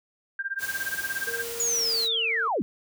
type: tone with tremolo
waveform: sine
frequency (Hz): 1589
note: G6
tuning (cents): +23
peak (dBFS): -25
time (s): 0.39-1.44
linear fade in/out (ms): 2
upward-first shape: sine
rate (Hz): 17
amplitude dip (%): 95
type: noise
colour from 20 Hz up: white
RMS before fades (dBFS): -36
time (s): 0.58-2.09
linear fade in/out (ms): 50
type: tone with pitch glide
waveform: triangle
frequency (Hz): 466.2 to 453.7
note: A#4 to A#4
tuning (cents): 0 to -47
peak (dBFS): -33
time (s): 1.27-2.48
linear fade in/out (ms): 5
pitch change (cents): -47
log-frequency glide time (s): 1.71-1.95
type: linear sweep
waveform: sine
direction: down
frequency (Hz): 6980 to 167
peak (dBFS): -23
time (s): 1.6-2.62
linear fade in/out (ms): 0
effects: none